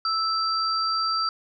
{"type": "tone pair together", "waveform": "sine", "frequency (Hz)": [1318.5, 4699], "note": ["E6", "D8"], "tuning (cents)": [0, 0], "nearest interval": "octave + minor seventh", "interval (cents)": 2200, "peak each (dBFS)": [-24, -26], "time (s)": [0.05, 1.29], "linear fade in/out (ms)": 2, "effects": []}